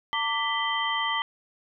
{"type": "tone cluster", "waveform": "sine", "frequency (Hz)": [904, 1167, 1987, 3128], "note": ["A5", "D6", "B6", "G7"], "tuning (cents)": [47, -11, 10, -4], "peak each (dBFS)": -30, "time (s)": [0.13, 1.22], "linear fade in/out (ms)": 0, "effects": []}